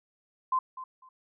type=tone with echo; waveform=sine; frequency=1036 Hz; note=C6; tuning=17 cents flat; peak=-23 dBFS; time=0.52-0.59 s; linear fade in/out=5 ms; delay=250 ms; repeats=2; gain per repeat=-14 dB; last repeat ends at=1.09 s; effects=none